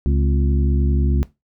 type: harmonic tone with a mistuned harmonic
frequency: 70 Hz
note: C#2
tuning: 18 cents sharp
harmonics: 1 / 2 / 3 / 4 / 5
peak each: -16 / -22 / -26 / -28 / -30 dBFS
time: 0.06-1.23 s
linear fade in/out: 0 ms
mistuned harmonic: 4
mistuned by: -110 cents
effects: noise-tail reverb RT60 0.2 s tail -17 dB re dry